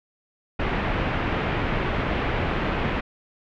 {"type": "low-pass noise", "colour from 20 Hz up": "pink", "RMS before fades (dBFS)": -25, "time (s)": [0.59, 3.01], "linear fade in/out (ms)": 10, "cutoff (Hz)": 2700, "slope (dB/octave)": 24, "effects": []}